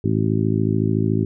harmonic tone, 53.8 Hz, A1, 38 cents flat, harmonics 2 / 3 / 4 / 5 / 6 / 7, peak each -21 / -23 / -24 / -25 / -26 / -26 dBFS, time 0.04-1.25 s, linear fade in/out 5 ms, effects none

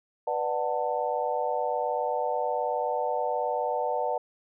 sine chord, B minor seventh, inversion none, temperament just, 493.9 / 592.7 / 740.8 / 889 Hz, B4 / D5 / F#5 / A5, 0 / +16 / +2 / +18 cents, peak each -31 dBFS, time 0.27-4.18 s, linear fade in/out 5 ms, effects none

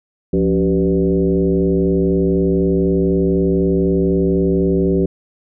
sine tone with frequency modulation, 280 Hz, C#4, 18 cents sharp, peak -12 dBFS, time 0.33-5.06 s, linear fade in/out 5 ms, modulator 104 Hz, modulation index 1.7, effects none

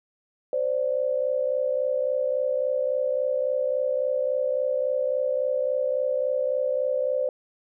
sine tone pair together, 519 / 582.6 Hz, C5 / D5, -14 / -14 cents, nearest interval major second, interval 200 cents, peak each -24 / -26 dBFS, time 0.53-7.29 s, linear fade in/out 2 ms, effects none

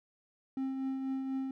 triangle tone with tremolo, 266 Hz, C4, 29 cents sharp, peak -29 dBFS, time 0.57-1.51 s, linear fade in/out 2 ms, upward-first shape triangle, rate 4.1 Hz, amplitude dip 40%, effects none

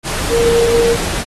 sine tone in noise, 466.4 Hz, A#4, 1 cent sharp, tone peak -10 dBFS, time 0.29-0.97 s, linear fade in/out 50 ms, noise pink, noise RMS -20 dBFS, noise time 0.03-1.25 s, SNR +7 dB, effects low-pass 12000 Hz 12 dB/octave + AAC 32 kbps

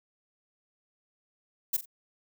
violet noise with echo, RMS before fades -26 dBFS, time 1.73-1.77 s, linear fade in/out 10 ms, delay 44 ms, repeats 2, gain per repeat -12 dB, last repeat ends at 1.858 s, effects none

